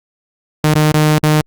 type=tone with dropouts; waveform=sawtooth; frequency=152.9 Hz; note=D#3; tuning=30 cents flat; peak=-5 dBFS; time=0.64-1.41 s; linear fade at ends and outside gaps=2 ms; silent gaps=0.741-0.754 / 0.919-0.942 / 1.184-1.232 s; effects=Opus 48 kbps